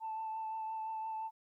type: tone with vibrato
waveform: sine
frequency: 882 Hz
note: A5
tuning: 4 cents sharp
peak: -36 dBFS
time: 0-1.31 s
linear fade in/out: 50 ms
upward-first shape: triangle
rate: 5.8 Hz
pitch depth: 19 cents each way
effects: tanh soft clip ceiling -33 dBFS + 13-bit